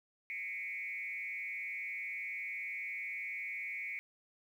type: tone with frequency modulation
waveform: sine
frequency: 2217 Hz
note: C#7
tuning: in tune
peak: -38 dBFS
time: 0.3-3.99 s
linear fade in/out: 0 ms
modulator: 176 Hz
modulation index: 0.95
effects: 11-bit